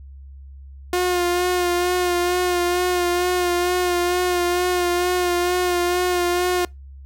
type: tone with vibrato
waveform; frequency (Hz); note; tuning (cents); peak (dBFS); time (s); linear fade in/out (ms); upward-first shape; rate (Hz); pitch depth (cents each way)
sawtooth; 356.2; F4; +34; -14; 0.93-6.65; 2; sine; 2.2; 26
effects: noise-tail reverb RT60 0.2 s tail -25 dB re dry + added 68 Hz sine -37 dBFS peak until 7.05 s